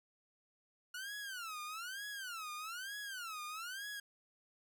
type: tone with vibrato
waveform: sawtooth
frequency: 1427 Hz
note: F6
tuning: 37 cents sharp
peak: -39 dBFS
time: 0.94-4 s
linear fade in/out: 5 ms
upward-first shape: sine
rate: 1.1 Hz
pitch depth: 280 cents each way
effects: none